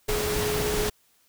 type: tone in noise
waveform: sine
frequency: 421.3 Hz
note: G#4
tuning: 25 cents sharp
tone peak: -27 dBFS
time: 0.08-0.9 s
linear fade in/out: 10 ms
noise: pink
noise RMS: -28 dBFS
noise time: 0.08-0.9 s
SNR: -2 dB
effects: white hiss -64 dBFS RMS until 1.28 s